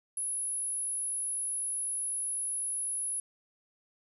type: tone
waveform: sine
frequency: 10548 Hz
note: E9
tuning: in tune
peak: -31 dBFS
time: 0.17-3.2 s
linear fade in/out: 2 ms
effects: none